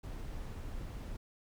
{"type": "noise", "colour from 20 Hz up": "brown", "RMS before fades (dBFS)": -42, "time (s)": [0.03, 1.17], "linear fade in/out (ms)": 10, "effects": []}